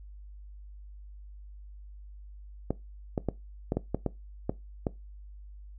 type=clicks; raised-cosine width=2 ms; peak=-14 dBFS; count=9; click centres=2.706 / 3.178 / 3.287 / 3.721 / 3.77 / 3.946 / 4.063 / 4.495 / 4.868 s; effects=noise-tail reverb RT60 0.2 s tail -19 dB re dry + added 50 Hz sine -44 dBFS peak until 5.78 s